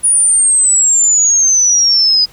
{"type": "exponential sweep", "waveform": "sine", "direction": "down", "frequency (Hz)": [9760, 4939], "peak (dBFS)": -7, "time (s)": [0.03, 2.26], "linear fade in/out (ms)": 20, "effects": ["pink hiss -43 dBFS RMS until 2.32 s"]}